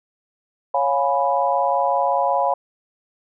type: chord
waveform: sine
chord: C# dominant seventh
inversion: none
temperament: equal with one note detuned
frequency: 554.4 / 705.3 / 830.6 / 987.8 Hz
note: C#5 / E#5 / G#5 / B5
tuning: 0 / +17 / 0 / 0 cents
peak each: -22 dBFS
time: 0.74-2.54 s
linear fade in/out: 5 ms
effects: none